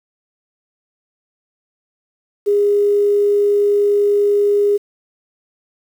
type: tone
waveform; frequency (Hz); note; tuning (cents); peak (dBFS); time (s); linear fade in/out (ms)
sine; 408.8; G#4; -27; -11; 2.46-4.78; 20
effects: 7-bit